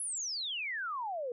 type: exponential sweep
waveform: sine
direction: down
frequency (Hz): 11000 to 466.2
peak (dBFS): -34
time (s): 0-1.32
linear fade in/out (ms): 2
effects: none